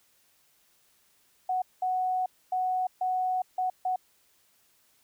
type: tone bursts at uneven times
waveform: sine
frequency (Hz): 740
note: F#5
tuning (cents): 0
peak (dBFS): -25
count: 6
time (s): 1.49-1.62 / 1.82-2.26 / 2.52-2.87 / 3.01-3.42 / 3.58-3.7 / 3.85-3.96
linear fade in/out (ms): 5
effects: white hiss -66 dBFS RMS until 5.03 s